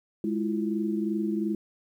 sine tone cluster, 208.2 / 328.5 / 351.3 Hz, G#3 / E4 / F4, +5 / -6 / +10 cents, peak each -28 / -29 / -35 dBFS, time 0.24-1.55 s, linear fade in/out 2 ms, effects 10-bit

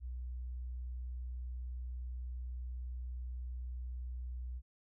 sine tone, 61.74 Hz, B1, in tune, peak -39 dBFS, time 0-4.62 s, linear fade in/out 50 ms, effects none

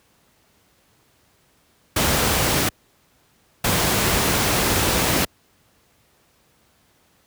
pink noise bursts at uneven times, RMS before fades -19 dBFS, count 2, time 1.96-2.69 / 3.64-5.25 s, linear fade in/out 5 ms, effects pink hiss -60 dBFS RMS until 7.26 s + high-pass 60 Hz 12 dB/octave

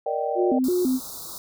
sine chord, Eb major seventh, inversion second, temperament just, 466.7 / 583.4 / 622.3 / 777.8 Hz, Bb4 / D5 / Eb5 / G5, +2 / -12 / 0 / -14 cents, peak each -29 / -28 / -30 / -28 dBFS, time 0.06-0.59 s, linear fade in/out 5 ms
sine tone with vibrato, 304.6 Hz, D#4, 37 cents flat, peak -19 dBFS, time 0.35-1 s, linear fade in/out 50 ms, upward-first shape square, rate 3 Hz, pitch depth 290 cents each way
white band-stop noise, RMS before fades -37 dBFS, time 0.64-1.38 s, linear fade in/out 0 ms, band 1400 to 3700 Hz, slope 96 dB/octave
effects none

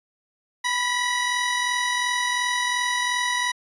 25% pulse tone pair together, 987.4 / 1932 Hz, B5 / B6, -1 / -39 cents, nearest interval octave, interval 1162 cents, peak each -21 dBFS, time 0.64-3.52 s, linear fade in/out 10 ms, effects resampled to 24000 Hz

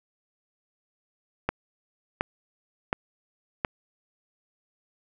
click train, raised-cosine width 0.5 ms, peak -9 dBFS, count 4, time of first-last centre 1.49-3.648 s, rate 1.39 Hz, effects none

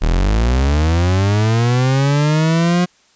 40% pulse linear sweep, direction up, 36.71 to 180 Hz, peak -11 dBFS, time 0.01-2.86 s, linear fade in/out 20 ms, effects white hiss -54 dBFS RMS until 3.15 s + resampled to 16000 Hz

